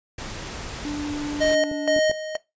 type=noise; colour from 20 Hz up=pink; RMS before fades=-34 dBFS; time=0.18-1.55 s; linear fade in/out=5 ms
type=tone with pitch glide; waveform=triangle; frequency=293.7 to 291.8 Hz; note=D4 to D4; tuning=0 to -11 cents; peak=-24 dBFS; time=0.85-1.99 s; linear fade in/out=0 ms; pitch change=-11 cents; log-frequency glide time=1.28-1.84 s
type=tone with tremolo; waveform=square; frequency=622.3 Hz; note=D#5; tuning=in tune; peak=-18 dBFS; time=1.4-2.37 s; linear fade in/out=20 ms; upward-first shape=square; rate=2.1 Hz; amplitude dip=75%
type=clicks; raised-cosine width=2 ms; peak=-21 dBFS; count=3; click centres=1.715 / 1.964 / 2.097 s
effects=noise-tail reverb RT60 0.2 s tail -20 dB re dry + resampled to 16000 Hz